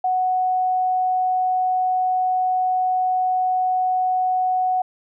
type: tone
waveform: sine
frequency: 740 Hz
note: F#5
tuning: in tune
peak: -17 dBFS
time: 0.04-4.82 s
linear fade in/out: 5 ms
effects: none